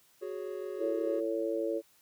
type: chord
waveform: triangle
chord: F# suspended second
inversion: none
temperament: just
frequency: 370 / 416.2 / 555 Hz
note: F#4 / G#4 / C#5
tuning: 0 / +4 / +2 cents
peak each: -37 / -38 / -41 dBFS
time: 0.21-1.21 s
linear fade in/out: 20 ms
type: harmonic tone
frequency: 111.8 Hz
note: A2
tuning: 28 cents sharp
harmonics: 3 / 4 / 5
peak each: -34 / -34 / -34 dBFS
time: 0.78-1.82 s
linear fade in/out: 50 ms
effects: white hiss -65 dBFS RMS until 2.01 s + high-pass 60 Hz 12 dB/octave